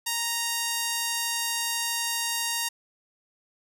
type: tone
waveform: 5% pulse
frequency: 932.3 Hz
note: A#5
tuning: in tune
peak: -14 dBFS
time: 0.06-2.69 s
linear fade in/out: 10 ms
effects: none